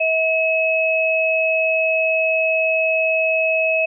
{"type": "tone pair together", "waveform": "sine", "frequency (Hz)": [642, 2571], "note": ["E5", "E7"], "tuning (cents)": [-46, -44], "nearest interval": "2 octaves", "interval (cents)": 2402, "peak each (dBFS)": -18, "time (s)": [0, 3.86], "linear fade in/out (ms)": 10, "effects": []}